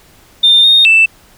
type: tone with pitch steps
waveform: sine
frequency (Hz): 3611 / 3691 / 2652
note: A7 / A#7 / E7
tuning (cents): +44 / -18 / +10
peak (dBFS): -3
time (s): 0.43-1.06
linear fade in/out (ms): 10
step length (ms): 210
effects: tanh soft clip ceiling 0 dBFS + pink hiss -45 dBFS RMS until 1.37 s